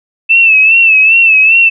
sine tone with vibrato, 2637 Hz, E7, in tune, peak -3 dBFS, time 0.29-1.7 s, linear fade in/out 20 ms, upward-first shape sine, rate 2.5 Hz, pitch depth 65 cents each way, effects none

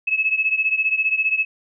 sine beating tone pair, 2585 / 2600 Hz, E7 / E7, -34 / -24 cents, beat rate 15 Hz, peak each -19 / -22 dBFS, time 0.07-1.45 s, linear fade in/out 10 ms, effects none

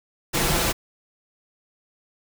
pink noise with comb filter, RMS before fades -22 dBFS, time 0.33-0.73 s, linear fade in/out 20 ms, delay 5.9 ms, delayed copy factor +0.5, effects none

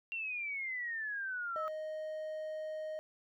sine exponential sweep, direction down, 2755 to 1266 Hz, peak -36 dBFS, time 0.12-1.68 s, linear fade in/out 0 ms
triangle tone, 622.3 Hz, D#5, in tune, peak -36 dBFS, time 1.56-2.99 s, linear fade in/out 0 ms
effects none

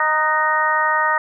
harmonic tone with a mistuned harmonic, 310.4 Hz, D#4, 4 cents flat, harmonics 2 / 3 / 4 / 5 / 6, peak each -26 / -20 / -20 / -25 / -20 dBFS, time 0-1.18 s, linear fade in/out 2 ms, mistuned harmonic 5, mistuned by -52 cents, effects none

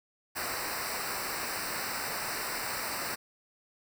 pink noise with comb filter, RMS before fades -35 dBFS, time 0.35-3.16 s, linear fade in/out 20 ms, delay 0.3 ms, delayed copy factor -0.9, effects none

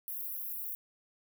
pink high-pass noise, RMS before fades -39 dBFS, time 0.08-0.75 s, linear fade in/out 0 ms, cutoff 12000 Hz, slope 48 dB/octave, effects none

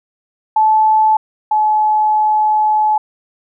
sine tone pair in turn, 868 / 856 Hz, A5 / A5, -24 / -48 cents, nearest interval unison, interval 24 cents, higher first, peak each -8 / -10 dBFS, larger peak first, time 0.56-1.17 / 1.51-2.98 s, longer second, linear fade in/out 5 ms, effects none

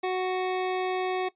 25% pulse tone, 370 Hz, F#4, in tune, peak -22 dBFS, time 0.03-1.29 s, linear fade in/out 10 ms, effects noise-tail reverb RT60 0.1 s tail -18 dB re dry + resampled to 8000 Hz

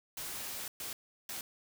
white noise bursts at uneven times, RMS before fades -41 dBFS, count 3, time 0.17-0.68 / 0.8-0.93 / 1.29-1.41 s, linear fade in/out 2 ms, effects none

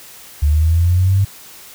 sine linear sweep, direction up, 71.8 to 100 Hz, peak -10 dBFS, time 0.42-1.25 s, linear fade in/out 10 ms, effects white hiss -39 dBFS RMS until 1.74 s

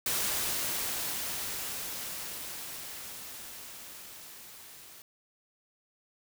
white noise with level ramp, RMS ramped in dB -30 to -51 dBFS, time 0.06-5.02 s, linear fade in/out 2 ms, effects none

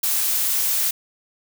blue noise, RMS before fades -21 dBFS, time 0.03-0.91 s, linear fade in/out 5 ms, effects none

